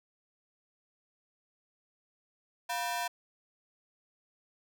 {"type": "ring-modulated tone", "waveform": "sawtooth", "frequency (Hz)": 837, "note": "G#5", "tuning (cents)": 13, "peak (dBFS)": -25, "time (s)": [2.69, 3.08], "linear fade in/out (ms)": 10, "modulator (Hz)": 135, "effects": []}